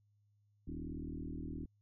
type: tone with frequency modulation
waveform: sine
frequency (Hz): 169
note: E3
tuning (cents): +43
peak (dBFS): -40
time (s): 0.67-1.66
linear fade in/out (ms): 10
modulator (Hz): 39.4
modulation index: 4
effects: added 103 Hz sine -70 dBFS peak until 1.81 s